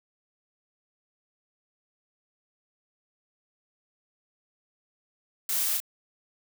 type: noise with echo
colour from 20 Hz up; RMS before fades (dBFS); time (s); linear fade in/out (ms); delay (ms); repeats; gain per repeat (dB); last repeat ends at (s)
blue; -29; 5.49-5.77; 2; 32; 1; -2; 5.802
effects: none